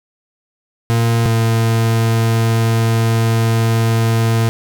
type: tone pair in turn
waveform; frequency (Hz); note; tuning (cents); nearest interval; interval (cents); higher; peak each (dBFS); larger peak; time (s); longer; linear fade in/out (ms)
40% pulse; 115.7 / 113.65; A#2 / A#2; -13 / -43; unison; 30; first; -11; neither; 0.9-1.26 / 1.26-4.49; second; 0
effects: none